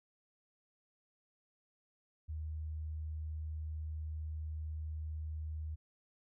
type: tone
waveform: sine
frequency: 77.78 Hz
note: D#2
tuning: in tune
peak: -38 dBFS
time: 2.28-5.76 s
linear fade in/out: 20 ms
effects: none